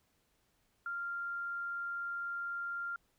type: tone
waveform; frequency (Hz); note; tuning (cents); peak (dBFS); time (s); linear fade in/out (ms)
sine; 1392; F6; -6; -36; 0.86-2.96; 2
effects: pink hiss -75 dBFS RMS until 3.18 s